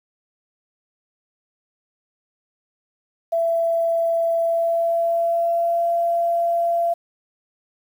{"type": "tone with pitch glide", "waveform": "sine", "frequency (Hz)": [668, 682], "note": ["E5", "F5"], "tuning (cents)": [23, -41], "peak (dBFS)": -17, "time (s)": [3.32, 6.94], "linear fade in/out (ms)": 10, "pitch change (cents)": 36, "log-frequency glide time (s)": [4.41, 5.87], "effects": ["8-bit"]}